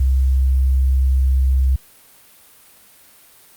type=tone; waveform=sine; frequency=65.8 Hz; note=C2; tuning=10 cents sharp; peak=-12 dBFS; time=0-1.76 s; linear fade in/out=5 ms; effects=white hiss -48 dBFS RMS until 3.56 s + Opus 48 kbps